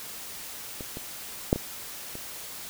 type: clicks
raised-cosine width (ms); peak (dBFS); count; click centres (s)
2; -23 / -23 / -6 / -18 / -25; 5; 0.808 / 0.971 / 1.529 / 1.56 / 2.154
effects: white hiss -40 dBFS RMS until 2.69 s